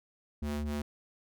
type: ring-modulated tone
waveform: square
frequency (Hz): 73.4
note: D2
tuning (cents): 0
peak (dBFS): -30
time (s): 0.42-0.82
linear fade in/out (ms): 5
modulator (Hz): 149
effects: none